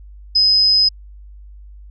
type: tone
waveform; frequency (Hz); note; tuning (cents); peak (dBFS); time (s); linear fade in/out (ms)
sine; 5050; D#8; +25; -10; 0.35-0.89; 10
effects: added 50 Hz sine -36 dBFS peak until 1.9 s